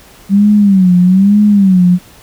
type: tone with vibrato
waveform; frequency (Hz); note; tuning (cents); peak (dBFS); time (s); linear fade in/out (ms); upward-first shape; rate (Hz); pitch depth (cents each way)
sine; 193.1; G3; -26; -4; 0.29-1.99; 50; sine; 1.1; 140
effects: pink hiss -40 dBFS RMS until 2.22 s